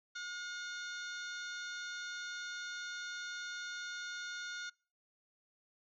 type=harmonic tone; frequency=719 Hz; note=F#5; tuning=50 cents flat; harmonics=2 / 3 / 4 / 5 / 6 / 7 / 8 / 9 / 10; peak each=-42 / -55 / -58 / -49 / -51 / -64 / -53 / -57 / -66 dBFS; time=0.15-4.7 s; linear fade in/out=10 ms; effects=noise-tail reverb RT60 0.4 s tail -26 dB re dry